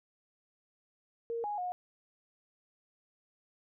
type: tone with pitch steps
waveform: sine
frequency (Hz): 464 / 829 / 722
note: A#4 / G#5 / F#5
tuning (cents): -8 / -3 / -43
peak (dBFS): -33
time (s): 1.3-1.72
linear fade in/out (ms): 0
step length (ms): 140
effects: none